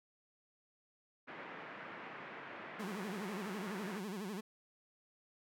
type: band-pass noise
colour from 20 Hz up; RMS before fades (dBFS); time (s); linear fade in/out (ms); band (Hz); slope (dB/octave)
white; -49; 1.27-4; 20; 150 to 2100; 24
type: tone with vibrato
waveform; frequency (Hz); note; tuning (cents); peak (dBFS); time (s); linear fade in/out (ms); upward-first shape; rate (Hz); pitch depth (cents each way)
30% pulse; 198.8; G3; +25; -38; 2.79-4.41; 10; sine; 12; 180
effects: none